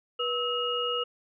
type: tone cluster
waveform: sine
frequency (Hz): 485.4 / 1293 / 2866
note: B4 / E6 / F7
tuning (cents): -30 / -34 / +44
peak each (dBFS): -31 / -32 / -30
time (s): 0.19-1.04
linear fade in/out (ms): 10
effects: none